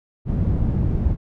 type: low-pass noise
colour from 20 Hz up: white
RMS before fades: -20 dBFS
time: 0.25-1.17 s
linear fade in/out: 50 ms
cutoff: 120 Hz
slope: 12 dB/octave
effects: none